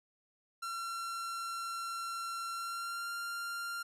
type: tone with pitch glide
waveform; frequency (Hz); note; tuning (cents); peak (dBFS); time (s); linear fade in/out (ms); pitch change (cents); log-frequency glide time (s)
45% pulse; 1362 to 1389; F6 to F6; -44 to -10; -37; 0.62-3.83; 10; +34; 2.53-3.12
effects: resampled to 32000 Hz